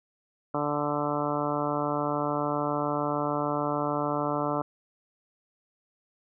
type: harmonic tone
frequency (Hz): 146.83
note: D3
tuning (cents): 0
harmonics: 1 / 2 / 3 / 4 / 5 / 6 / 7 / 8 / 9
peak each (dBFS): -36 / -32 / -35 / -32 / -35 / -36 / -35 / -36 / -36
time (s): 0.54-4.62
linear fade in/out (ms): 5
effects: none